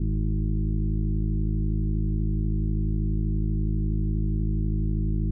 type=harmonic tone with a mistuned harmonic; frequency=52.3 Hz; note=G#1; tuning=13 cents sharp; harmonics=1 / 2 / 3 / 4 / 6 / 7; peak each=-24 / -29 / -30 / -33 / -36 / -43 dBFS; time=0-5.31 s; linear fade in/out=5 ms; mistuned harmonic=1; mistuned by=-140 cents; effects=none